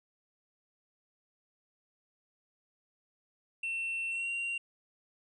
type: tone with pitch glide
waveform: triangle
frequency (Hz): 2700 to 2760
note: E7 to F7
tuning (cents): +41 to -21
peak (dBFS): -31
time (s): 3.63-4.58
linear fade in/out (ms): 5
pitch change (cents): +38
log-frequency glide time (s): 4.1-4.3
effects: resampled to 24000 Hz